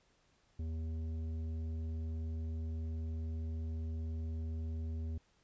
sine tone with tanh clipping, 80.4 Hz, E2, 43 cents flat, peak -38 dBFS, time 0.59-5.18 s, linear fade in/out 5 ms, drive 10 dB, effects pink hiss -72 dBFS RMS until 5.43 s + resampled to 16000 Hz

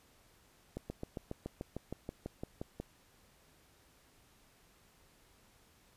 slowing click train, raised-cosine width 2 ms, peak -26 dBFS, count 14, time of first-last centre 0.77-2.8 s, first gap 130 ms, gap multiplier 1.03, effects pink hiss -66 dBFS RMS until 5.96 s + resampled to 32000 Hz

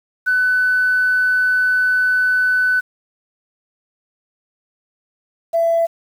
sine tone pair in turn, 1500 / 668.2 Hz, F#6 / E5, +23 / +23 cents, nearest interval octave + major second, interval 1400 cents, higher first, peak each -12 dBFS, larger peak neither, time 0.26-2.81 / 5.53-5.87 s, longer first, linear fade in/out 20 ms, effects tanh soft clip ceiling -8 dBFS + 7-bit

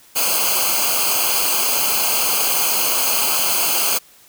white noise with comb filter, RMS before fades -18 dBFS, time 0.15-3.99 s, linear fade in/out 20 ms, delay 0.54 ms, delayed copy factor -0.95, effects white hiss -49 dBFS RMS until 4.28 s

